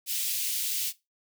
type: high-pass noise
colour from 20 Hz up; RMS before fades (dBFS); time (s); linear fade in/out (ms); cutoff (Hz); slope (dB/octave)
white; -30; 0.06-0.93; 50; 2600; 24
effects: noise-tail reverb RT60 0.2 s tail -17 dB re dry